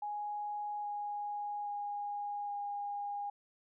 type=tone with pitch steps; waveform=sine; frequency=830.6 / 825.3 / 820.1 / 814.9 Hz; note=G#5 / G#5 / G#5 / G#5; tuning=0 / -11 / -22 / -33 cents; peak=-36 dBFS; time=0.02-3.3 s; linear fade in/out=5 ms; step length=820 ms; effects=none